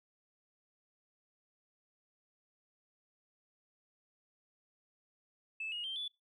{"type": "tone with pitch steps", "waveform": "sine", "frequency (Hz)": [2621, 2875, 3153, 3458], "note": ["E7", "F7", "G7", "A7"], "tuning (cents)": [-11, 50, 9, -31], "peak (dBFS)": -36, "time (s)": [5.6, 6.08], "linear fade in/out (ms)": 5, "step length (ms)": 120, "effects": ["noise-tail reverb RT60 0.2 s tail -21 dB re dry", "tanh soft clip ceiling -32 dBFS"]}